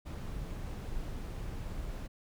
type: noise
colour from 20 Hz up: brown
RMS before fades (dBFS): -39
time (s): 0.05-2.08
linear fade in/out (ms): 20
effects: none

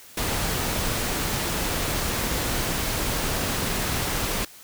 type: noise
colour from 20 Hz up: pink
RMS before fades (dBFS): -26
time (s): 0.17-4.45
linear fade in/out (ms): 5
effects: white hiss -47 dBFS RMS until 4.63 s

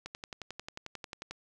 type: click train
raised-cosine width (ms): 0.2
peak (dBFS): -23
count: 15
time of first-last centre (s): 0.06-1.31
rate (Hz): 11.2
effects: none

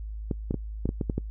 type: clicks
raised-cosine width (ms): 3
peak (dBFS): -14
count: 8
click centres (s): 0.312 / 0.509 / 0.543 / 0.856 / 0.891 / 1.012 / 1.098 / 1.18
effects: noise-tail reverb RT60 0.1 s tail -24 dB re dry + added 53 Hz sine -33 dBFS peak until 1.3 s

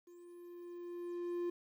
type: tone with level ramp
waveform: triangle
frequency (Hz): 349.2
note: F4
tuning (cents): 0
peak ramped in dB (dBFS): -53 to -32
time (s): 0.07-1.5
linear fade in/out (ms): 5
effects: 12-bit

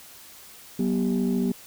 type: tone cluster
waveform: sine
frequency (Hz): 188.7 / 242.6 / 392.8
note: F#3 / B3 / G4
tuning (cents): +34 / -31 / +4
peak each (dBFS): -24 / -23 / -29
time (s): 0.79-1.52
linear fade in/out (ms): 5
effects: tanh soft clip ceiling -16 dBFS + white hiss -47 dBFS RMS until 1.66 s

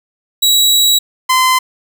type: tone pair in turn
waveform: sawtooth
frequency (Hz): 3883 / 1028.5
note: B7 / C6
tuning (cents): -30 / -30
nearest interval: octave + major seventh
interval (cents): 2300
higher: first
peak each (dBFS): -5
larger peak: neither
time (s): 0.42-0.99 / 1.29-1.59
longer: first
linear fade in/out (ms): 10
effects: none

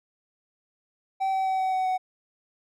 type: tone with pitch steps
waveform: triangle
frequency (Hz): 770 / 765.1 / 760.3 / 755.5 / 750.7 / 745.9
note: G5 / G5 / F#5 / F#5 / F#5 / F#5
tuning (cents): -31 / -42 / +47 / +36 / +25 / +14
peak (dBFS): -21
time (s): 1.2-1.98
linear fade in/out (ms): 20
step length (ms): 130
effects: none

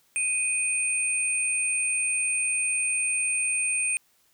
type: tone pair together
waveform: sine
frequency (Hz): 2489 / 8829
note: D#7 / C#9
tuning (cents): 0 / -8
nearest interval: octave + minor seventh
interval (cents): 2192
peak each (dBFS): -26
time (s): 0.16-3.97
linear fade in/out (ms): 0
effects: white hiss -65 dBFS RMS until 4.33 s

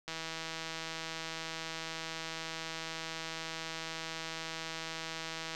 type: click train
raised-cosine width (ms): 0.2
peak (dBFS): -22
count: 887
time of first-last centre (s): 0.08-5.549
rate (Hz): 162
effects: none

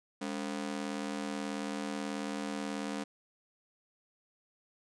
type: ring-modulated tone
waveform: sawtooth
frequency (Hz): 244.8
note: B3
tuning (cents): -15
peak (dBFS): -28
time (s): 0.21-3.04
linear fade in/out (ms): 10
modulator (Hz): 39.2
effects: resampled to 22050 Hz

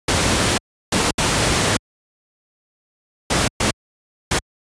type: noise bursts at uneven times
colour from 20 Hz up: pink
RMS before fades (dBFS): -17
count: 6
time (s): 0.08-0.58 / 0.92-1.11 / 1.18-1.77 / 3.3-3.48 / 3.6-3.71 / 4.31-4.39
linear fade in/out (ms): 5
effects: high-pass 60 Hz 12 dB/octave + resampled to 22050 Hz

